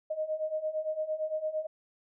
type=beating tone pair; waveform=sine; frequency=617 / 625.8 Hz; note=D#5 / D#5; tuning=-15 / +10 cents; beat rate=8.8 Hz; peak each=-35 / -32 dBFS; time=0.1-1.67 s; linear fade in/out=10 ms; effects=none

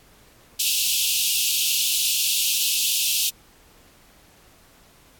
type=high-pass noise; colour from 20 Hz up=pink; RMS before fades=-22 dBFS; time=0.59-3.3 s; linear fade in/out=10 ms; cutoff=2600 Hz; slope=96 dB/octave; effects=pink hiss -54 dBFS RMS until 5.19 s + AAC 64 kbps

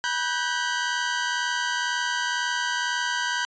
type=tone cluster; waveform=sawtooth; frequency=970 / 1508 / 1590 Hz; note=B5 / F#6 / G6; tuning=-31 / +32 / +24 cents; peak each=-25 dBFS; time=0.04-3.45 s; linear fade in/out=0 ms; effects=resampled to 16000 Hz

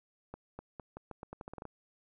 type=accelerating click train; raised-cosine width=1 ms; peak=-29 dBFS; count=13; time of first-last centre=0.34-1.653 s; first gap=250 ms; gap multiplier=0.83; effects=none

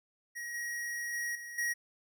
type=tone with level steps; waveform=square; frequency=1896 Hz; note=A#6; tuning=29 cents sharp; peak=-39 / -36 / -34 / -43 / -31 dBFS; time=0.35-1.74 s; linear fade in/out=20 ms; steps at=0.54 / 1.13 / 1.35 / 1.58 s; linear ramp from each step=5 ms; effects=none

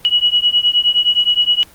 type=beating tone pair; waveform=sine; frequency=2917 / 2926.6 Hz; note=F#7 / F#7; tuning=-25 / -20 cents; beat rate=9.6 Hz; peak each=-14 dBFS; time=0.05-1.63 s; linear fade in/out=0 ms; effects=pink hiss -44 dBFS RMS until 1.74 s + Opus 24 kbps

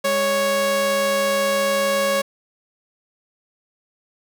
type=tone pair together; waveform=sawtooth; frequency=204.5 / 554.4 Hz; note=G#3 / C#5; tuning=-26 / 0 cents; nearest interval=octave + perfect fourth; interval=1726 cents; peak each=-25 / -14 dBFS; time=0.04-2.22 s; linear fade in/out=10 ms; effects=none

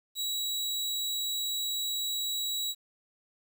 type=tone; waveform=sawtooth; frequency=3888 Hz; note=B7; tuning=28 cents flat; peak=-27 dBFS; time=0.15-2.75 s; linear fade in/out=50 ms; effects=10-bit

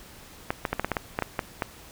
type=clicks; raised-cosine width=0.5 ms; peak=-10 dBFS; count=11; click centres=0.505 / 0.652 / 0.73 / 0.796 / 0.846 / 0.917 / 0.968 / 1.189 / 1.223 / 1.392 / 1.622 s; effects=pink hiss -48 dBFS RMS until 1.91 s

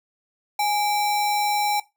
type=tone with sample-and-hold; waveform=sine; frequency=830.6 Hz; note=G#5; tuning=in tune; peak=-19 dBFS; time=0.59-1.8 s; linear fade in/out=5 ms; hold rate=3150 Hz; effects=noise-tail reverb RT60 0.2 s tail -17 dB re dry

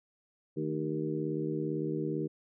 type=harmonic tone with a mistuned harmonic; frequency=77.78 Hz; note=D#2; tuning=in tune; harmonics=2 / 3 / 4 / 5 / 6; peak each=-36 / -41 / -35 / -36 / -40 dBFS; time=0.56-2.28 s; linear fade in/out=20 ms; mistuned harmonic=3; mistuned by=-66 cents; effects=none

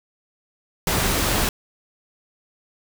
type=noise; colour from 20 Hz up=pink; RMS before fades=-21 dBFS; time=0.87-1.49 s; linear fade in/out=2 ms; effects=none

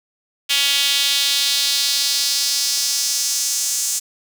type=tone with high-pass filter sweep; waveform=sawtooth; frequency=280.9 Hz; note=C#4; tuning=23 cents sharp; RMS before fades=-19 dBFS; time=0.49-4 s; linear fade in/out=20 ms; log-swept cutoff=3100 to 6900 Hz; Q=2.4; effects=7-bit

